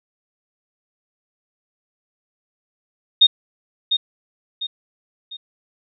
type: tone with echo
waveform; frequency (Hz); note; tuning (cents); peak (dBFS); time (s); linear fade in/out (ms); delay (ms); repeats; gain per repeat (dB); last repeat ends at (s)
sine; 3695; A#7; -16; -7; 3.21-3.27; 10; 700; 3; -8; 5.37
effects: none